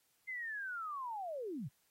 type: linear sweep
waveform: sine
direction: down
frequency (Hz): 2093 to 105.8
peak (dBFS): -39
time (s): 0.27-1.69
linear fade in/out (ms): 20
effects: white hiss -75 dBFS RMS until 1.9 s + AAC 48 kbps